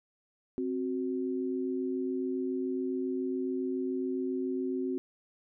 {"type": "tone pair together", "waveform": "sine", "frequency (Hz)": [262.8, 370], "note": ["C4", "F#4"], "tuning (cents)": [8, 0], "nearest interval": "tritone", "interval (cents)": 592, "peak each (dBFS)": [-32, -33], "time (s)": [0.58, 4.98], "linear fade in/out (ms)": 0, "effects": []}